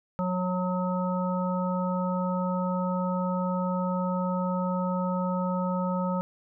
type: harmonic tone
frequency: 182.4 Hz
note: F#3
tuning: 24 cents flat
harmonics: 1 / 3 / 5 / 7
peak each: -27 / -32 / -34 / -35 dBFS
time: 0.19-6.21 s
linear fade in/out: 0 ms
effects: none